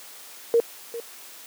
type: tone with echo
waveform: sine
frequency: 466.2 Hz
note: A#4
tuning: in tune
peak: -14 dBFS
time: 0.54-0.6 s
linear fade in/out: 0 ms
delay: 400 ms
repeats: 1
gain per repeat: -15 dB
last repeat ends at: 1 s
effects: white hiss -44 dBFS RMS until 1.46 s + high-pass 300 Hz 12 dB/octave